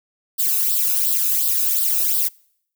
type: noise with flanger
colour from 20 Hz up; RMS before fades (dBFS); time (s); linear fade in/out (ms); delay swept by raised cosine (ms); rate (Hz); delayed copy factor
violet; -19; 0.38-2.29; 20; 0.22 to 0.8; 2.8; +0.7
effects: noise-tail reverb RT60 0.7 s tail -26 dB re dry